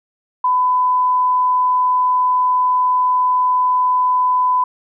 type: tone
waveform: sine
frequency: 1003 Hz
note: B5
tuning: 26 cents sharp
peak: -12 dBFS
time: 0.44-4.64 s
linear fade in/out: 5 ms
effects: none